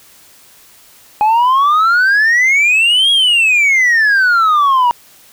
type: exponential two-way sweep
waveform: sine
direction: up then down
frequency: 830.6 to 3322 to 944 Hz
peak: -5 dBFS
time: 1.21-4.91 s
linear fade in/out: 0 ms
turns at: 3.11 s
effects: tanh soft clip ceiling -7 dBFS + white hiss -44 dBFS RMS until 5.32 s

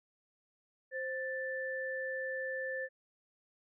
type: tone pair together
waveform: sine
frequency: 524 / 1762.5 Hz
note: C5 / A6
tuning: +2 / +2 cents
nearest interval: octave + major sixth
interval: 2100 cents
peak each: -38 / -38 dBFS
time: 0.91-2.89 s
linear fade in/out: 50 ms
effects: none

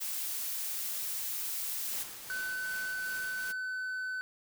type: noise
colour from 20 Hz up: blue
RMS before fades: -36 dBFS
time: 0-2.04 s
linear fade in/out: 20 ms
type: noise with tremolo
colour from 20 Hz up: white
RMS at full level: -43 dBFS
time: 1.91-3.53 s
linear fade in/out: 20 ms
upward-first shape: triangle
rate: 2.6 Hz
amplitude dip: 35%
type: tone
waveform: triangle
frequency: 1512 Hz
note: F#6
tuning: 37 cents sharp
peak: -32 dBFS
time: 2.3-4.21 s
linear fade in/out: 0 ms
effects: none

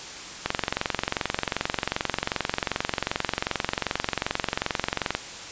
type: click train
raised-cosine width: 0.3 ms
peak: -7 dBFS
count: 107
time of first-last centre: 0.46-5.15 s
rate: 22.6 Hz
effects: white hiss -38 dBFS RMS until 5.51 s + resampled to 16000 Hz

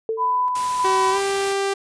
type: tone with exponential decay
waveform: sine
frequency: 445.6 Hz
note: A4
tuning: 22 cents sharp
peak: -18 dBFS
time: 0.09-0.5 s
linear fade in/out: 1 ms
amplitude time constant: 87 ms
type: tone with tremolo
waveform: sine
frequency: 998 Hz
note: B5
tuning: 18 cents sharp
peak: -17 dBFS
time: 0.17-1.21 s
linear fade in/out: 50 ms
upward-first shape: square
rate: 1.6 Hz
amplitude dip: 30%
type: noise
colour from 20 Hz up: white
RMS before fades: -32 dBFS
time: 0.55-1.53 s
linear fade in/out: 5 ms
type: tone with pitch glide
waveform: sawtooth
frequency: 379.8 to 393.9 Hz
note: F#4 to G4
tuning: +45 to +8 cents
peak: -16 dBFS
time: 0.84-1.74 s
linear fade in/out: 10 ms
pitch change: +63 cents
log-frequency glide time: 1.11-1.17 s
effects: resampled to 22050 Hz

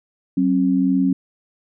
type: tone pair together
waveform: sine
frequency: 187.83 / 270 Hz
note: F#3 / C#4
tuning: +26 / -45 cents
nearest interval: tritone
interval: 629 cents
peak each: -19 / -16 dBFS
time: 0.37-1.13 s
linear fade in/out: 5 ms
effects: none

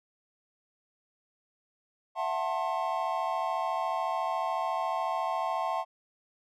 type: chord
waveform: triangle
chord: F# half-diminished seventh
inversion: third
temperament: just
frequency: 666 / 740 / 888 / 1065.6 Hz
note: E5 / F#5 / A5 / C6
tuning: +18 / 0 / +16 / +31 cents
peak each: -32 dBFS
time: 2.15-5.85 s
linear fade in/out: 50 ms
effects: none

